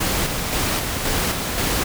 pink noise with tremolo, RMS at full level -21 dBFS, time 0-1.84 s, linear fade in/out 10 ms, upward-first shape square, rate 1.9 Hz, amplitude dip 35%, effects none

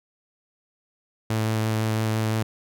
sawtooth tone with vibrato, 110 Hz, A2, in tune, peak -18 dBFS, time 1.3-2.43 s, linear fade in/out 5 ms, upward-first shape sine, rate 5.9 Hz, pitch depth 11 cents each way, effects none

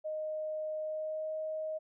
sine tone with pitch glide, 620 to 626.5 Hz, D#5 to D#5, -6 to +12 cents, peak -34 dBFS, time 0.04-1.79 s, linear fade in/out 20 ms, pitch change +18 cents, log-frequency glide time 0.81-1.34 s, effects none

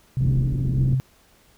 sine tone with tremolo, 130.5 Hz, C3, 4 cents flat, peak -17 dBFS, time 0.17-1 s, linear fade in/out 0 ms, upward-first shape sine, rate 1.8 Hz, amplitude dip 60%
pink low-pass noise, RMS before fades -26 dBFS, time 0.2-0.95 s, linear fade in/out 5 ms, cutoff 280 Hz, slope 24 dB/octave
effects pink hiss -57 dBFS RMS until 1.57 s

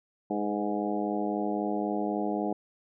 harmonic tone with a mistuned harmonic, 103.83 Hz, G#2, in tune, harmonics 2 / 3 / 4 / 5 / 6 / 7 / 8, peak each -33 / -32 / -35 / -38 / -38 / -35 / -39 dBFS, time 0.3-2.53 s, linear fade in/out 5 ms, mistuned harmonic 5, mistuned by -38 cents, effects none

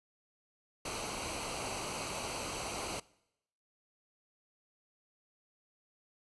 pink noise with comb filter, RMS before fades -39 dBFS, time 0.85-3 s, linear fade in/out 5 ms, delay 0.57 ms, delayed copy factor -0.65, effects noise-tail reverb RT60 0.8 s tail -22 dB re dry + resampled to 24000 Hz

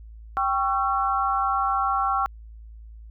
sine chord, C# diminished, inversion second, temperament equal with one note detuned, 784 / 1108.7 / 1348.5 Hz, G5 / C#6 / E6, 0 / 0 / +39 cents, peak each -25 dBFS, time 0.37-2.26 s, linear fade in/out 0 ms, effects added 55 Hz sine -40 dBFS peak until 3.1 s

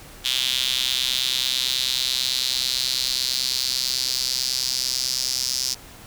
sawtooth tone with high-pass filter sweep, 129.1 Hz, C3, 23 cents flat, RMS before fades -24 dBFS, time 0.24-5.75 s, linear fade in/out 20 ms, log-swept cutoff 3400 to 5200 Hz, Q 4.2, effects pink hiss -44 dBFS RMS until 6.06 s

